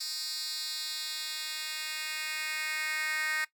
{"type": "tone with high-pass filter sweep", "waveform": "10% pulse", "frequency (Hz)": 310, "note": "D#4", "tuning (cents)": -6, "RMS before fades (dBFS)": -35, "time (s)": [0, 3.45], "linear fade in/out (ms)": 10, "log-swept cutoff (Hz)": [4800, 1900], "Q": 2.8, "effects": ["noise-tail reverb RT60 0.1 s tail -17 dB re dry"]}